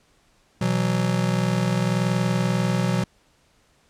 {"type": "chord", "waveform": "square", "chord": "B suspended fourth", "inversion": "none", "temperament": "just", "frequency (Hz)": [123.47, 164.63, 185.21], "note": ["B2", "E3", "F#3"], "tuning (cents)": [0, -2, 2], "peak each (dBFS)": [-25, -27, -24], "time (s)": [0.61, 3.04], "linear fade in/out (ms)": 5, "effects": ["pink hiss -61 dBFS RMS until 3.89 s", "low-pass 9000 Hz 12 dB/octave"]}